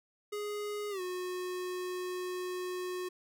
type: tone with pitch glide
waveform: square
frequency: 415.3 to 363.6 Hz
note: G#4 to F#4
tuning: 0 to -30 cents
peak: -36 dBFS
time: 0.32-3.09 s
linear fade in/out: 10 ms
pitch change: -230 cents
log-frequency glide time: 0.9-1.01 s
effects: none